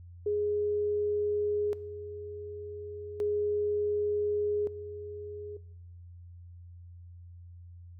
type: tone with tremolo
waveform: sine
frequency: 415.7 Hz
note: G#4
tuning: 2 cents sharp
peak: -26 dBFS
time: 0.26-5.57 s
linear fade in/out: 5 ms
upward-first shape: square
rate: 0.34 Hz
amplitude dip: 75%
effects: noise-tail reverb RT60 0.7 s tail -19 dB re dry + added 87 Hz sine -46 dBFS peak until 7.99 s